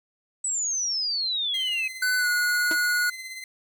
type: exponential sweep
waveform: sine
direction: down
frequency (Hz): 8030 to 2512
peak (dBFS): -24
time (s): 0.44-1.88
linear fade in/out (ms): 5
type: tone with tremolo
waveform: sawtooth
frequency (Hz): 2057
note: C7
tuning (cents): -30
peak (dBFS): -30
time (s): 1.54-3.44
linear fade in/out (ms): 2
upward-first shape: triangle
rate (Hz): 17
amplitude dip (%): 50
type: tone with pitch glide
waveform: square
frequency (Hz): 1500 to 1454.8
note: F#6 to F#6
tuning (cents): +23 to -30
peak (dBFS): -22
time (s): 2.02-3.1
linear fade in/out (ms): 5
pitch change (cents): -53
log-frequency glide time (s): 2.18-2.28
type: tone with exponential decay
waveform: sawtooth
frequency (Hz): 321.4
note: E4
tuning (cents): -44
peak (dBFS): -23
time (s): 2.71-2.79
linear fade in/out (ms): 2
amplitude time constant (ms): 17
effects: none